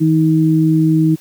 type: tone pair together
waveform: sine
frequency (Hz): 160 / 316.1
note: D#3 / D#4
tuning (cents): +49 / +27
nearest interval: octave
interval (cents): 1178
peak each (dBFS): -12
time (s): 0-1.16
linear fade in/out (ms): 20
effects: white hiss -45 dBFS RMS until 1.2 s + high-pass 80 Hz 12 dB/octave